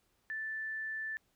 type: tone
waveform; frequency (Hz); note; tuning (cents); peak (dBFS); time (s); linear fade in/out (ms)
sine; 1760; A6; 0; -36; 0.3-1.17; 0
effects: pink hiss -75 dBFS RMS until 1.35 s